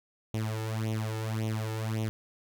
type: tone with flanger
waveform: sawtooth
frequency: 110 Hz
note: A2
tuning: in tune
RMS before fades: -32 dBFS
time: 0.34-2.09 s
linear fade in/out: 0 ms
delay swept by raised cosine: 0.31 to 2.31 ms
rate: 1.8 Hz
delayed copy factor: +0.8
effects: none